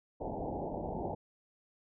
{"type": "low-pass noise", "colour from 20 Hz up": "white", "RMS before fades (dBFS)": -38, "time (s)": [0.2, 1.15], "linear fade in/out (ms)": 10, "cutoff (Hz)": 870, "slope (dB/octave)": 96, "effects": []}